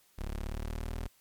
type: exponential sweep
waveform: 25% pulse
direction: up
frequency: 34.65 to 41.03 Hz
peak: -31 dBFS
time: 0.18-1.08 s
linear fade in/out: 10 ms
effects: white hiss -66 dBFS RMS until 1.2 s + MP3 96 kbps